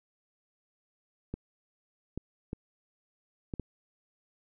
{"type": "clicks", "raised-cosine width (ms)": 3, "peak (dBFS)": -22, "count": 5, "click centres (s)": [1.34, 2.176, 2.531, 3.538, 3.597], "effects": []}